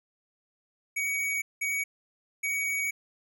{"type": "tone bursts at uneven times", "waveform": "square", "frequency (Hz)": 2253, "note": "C#7", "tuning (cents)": 28, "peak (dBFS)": -28, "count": 3, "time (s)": [[0.96, 1.42], [1.61, 1.84], [2.43, 2.91]], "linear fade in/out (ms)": 10, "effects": []}